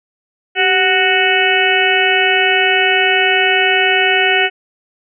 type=harmonic tone with a mistuned harmonic; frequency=370 Hz; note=F#4; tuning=in tune; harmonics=1 / 2 / 4 / 5 / 6 / 7 / 8; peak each=-18 / -18 / -18 / -18 / -18 / -18 / -18 dBFS; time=0.55-4.5 s; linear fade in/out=50 ms; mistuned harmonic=1; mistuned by=+79 cents; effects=none